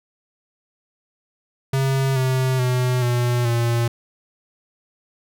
square tone with pitch steps, 134.6 / 130.17 / 125.88 / 121.73 / 117.72 Hz, C3 / C3 / B2 / B2 / A#2, +49 / -9 / +33 / -25 / +17 cents, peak -18 dBFS, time 1.73-3.88 s, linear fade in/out 5 ms, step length 430 ms, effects none

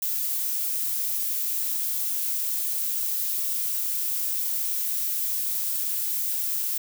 violet noise, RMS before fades -27 dBFS, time 0.02-6.78 s, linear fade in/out 5 ms, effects none

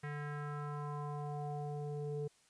square tone with low-pass filter sweep, 146.83 Hz, D3, in tune, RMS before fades -41 dBFS, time 0.03-2.28 s, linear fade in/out 10 ms, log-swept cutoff 1900 to 450 Hz, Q 3.7, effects white hiss -69 dBFS RMS until 2.49 s + resampled to 22050 Hz

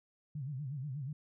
sine tone with vibrato, 138.59 Hz, C#3, in tune, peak -37 dBFS, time 0.35-1.13 s, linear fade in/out 5 ms, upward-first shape sine, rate 8.3 Hz, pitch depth 170 cents each way, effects none

